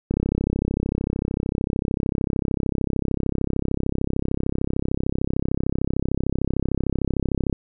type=click train; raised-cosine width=3 ms; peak=-9 dBFS; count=248; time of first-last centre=0.11-7.527 s; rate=33.3 Hz; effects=none